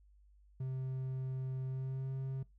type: tone with pitch glide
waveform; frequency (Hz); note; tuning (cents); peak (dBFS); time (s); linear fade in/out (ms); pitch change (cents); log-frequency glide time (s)
triangle; 130.81 to 133.25; C3 to C3; 0 to +32; -34; 0.6-2.43; 5; +32; 1.65-2.12
effects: noise-tail reverb RT60 0.2 s tail -21 dB re dry + added 50 Hz sine -61 dBFS peak until 2.58 s